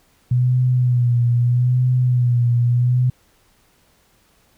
sine tone with vibrato, 123.1 Hz, B2, 5 cents flat, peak -13 dBFS, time 0.31-3.1 s, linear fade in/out 5 ms, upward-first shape sine, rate 0.79 Hz, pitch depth 47 cents each way, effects pink hiss -58 dBFS RMS until 4.57 s

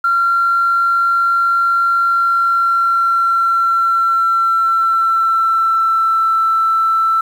sine tone with pitch glide, 1374 to 1330.3 Hz, F6 to E6, -29 to +15 cents, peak -10 dBFS, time 0.04-7.21 s, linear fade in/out 5 ms, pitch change -56 cents, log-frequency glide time 2.01-6.4 s, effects tanh soft clip ceiling -6 dBFS + 7-bit

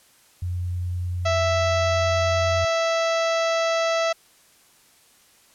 sine tone, 89 Hz, F2, 33 cents sharp, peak -24 dBFS, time 0.42-2.65 s, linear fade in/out 5 ms
harmonic tone, 660 Hz, E5, 2 cents sharp, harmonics 1 / 2 / 3 / 4 / 5 / 6 / 7 / 8 / 9 / 10, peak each -21 / -27 / -31 / -33 / -35 / -37 / -38 / -39 / -40 / -41 dBFS, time 1.25-4.13 s, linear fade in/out 10 ms
effects white hiss -56 dBFS RMS until 5.54 s + low-pass 12000 Hz 12 dB/octave

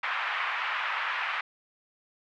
pink band-pass noise, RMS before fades -31 dBFS, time 0.03-1.41 s, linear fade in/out 5 ms, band 1000 to 2600 Hz, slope 24 dB/octave, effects none

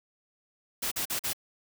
white noise bursts, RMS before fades -31 dBFS, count 4, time 0.82-1.333 s, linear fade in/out 10 ms, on 96 ms, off 43 ms, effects none

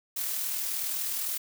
blue noise with amplitude modulation, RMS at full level -30 dBFS, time 0.16-1.38 s, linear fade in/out 10 ms, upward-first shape sine, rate 39.9 Hz, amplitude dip 35%, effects none

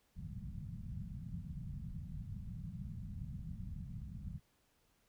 white low-pass noise, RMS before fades -45 dBFS, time 0.15-4.4 s, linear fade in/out 50 ms, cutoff 190 Hz, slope 48 dB/octave, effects pink hiss -75 dBFS RMS until 5.08 s

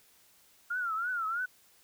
sine tone with vibrato, 1389 Hz, F6, 10 cents flat, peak -30 dBFS, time 0.7-1.46 s, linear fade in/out 10 ms, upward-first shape triangle, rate 3.1 Hz, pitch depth 160 cents each way, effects white hiss -63 dBFS RMS until 1.83 s

